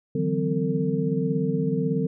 sine tone cluster, 150.6 / 167 / 188.5 / 256.8 / 451.2 Hz, D3 / E3 / F#3 / C4 / A4, +44 / +23 / +32 / -32 / +44 cents, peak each -28 dBFS, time 0.15-2.07 s, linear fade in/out 5 ms, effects none

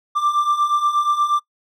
triangle beating tone pair, 1174.7 / 1183.1 Hz, D6 / D6, 0 / +12 cents, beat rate 8.4 Hz, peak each -20 / -15 dBFS, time 0.15-1.4 s, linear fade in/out 20 ms, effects noise-tail reverb RT60 0.1 s tail -23 dB re dry

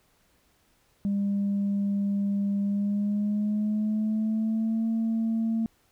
sine tone with pitch glide, 200.5 to 225.1 Hz, G3 to A3, +39 to +40 cents, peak -22 dBFS, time 1.05-5.66 s, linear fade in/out 0 ms, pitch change +201 cents, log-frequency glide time 2.61-4.87 s, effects tanh soft clip ceiling -21 dBFS + pink hiss -66 dBFS RMS until 5.91 s

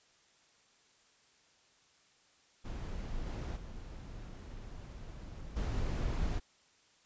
brown noise with level steps, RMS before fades -40 / -38 / -46 / -34 dBFS, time 2.64-6.4 s, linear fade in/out 20 ms, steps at 3.26 / 3.56 / 5.56 s, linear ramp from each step 10 ms, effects white hiss -67 dBFS RMS until 7.05 s + resampled to 16000 Hz

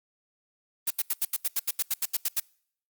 blue noise bursts, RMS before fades -26 dBFS, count 14, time 0.87-2.4 s, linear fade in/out 5 ms, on 35 ms, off 80 ms, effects noise-tail reverb RT60 0.6 s tail -26 dB re dry + Opus 32 kbps

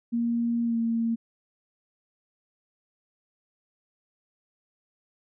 sine tone with pitch glide, 234.5 to 229.5 Hz, A#3 to A#3, +11 to -27 cents, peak -23 dBFS, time 0.12-1.16 s, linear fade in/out 20 ms, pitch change -38 cents, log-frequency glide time 0.64-0.77 s, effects none

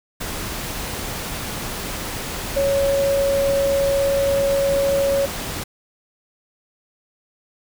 sine tone in noise, 554.4 Hz, C#5, in tune, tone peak -16 dBFS, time 2.56-5.26 s, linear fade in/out 10 ms, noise pink, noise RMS -28 dBFS, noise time 0.2-5.64 s, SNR +9 dB, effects none

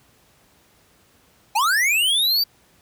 square linear sweep, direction up, 784 to 4705 Hz, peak -17 dBFS, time 1.55-2.44 s, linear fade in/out 10 ms, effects pink hiss -57 dBFS RMS until 2.81 s + high-pass 60 Hz 12 dB/octave

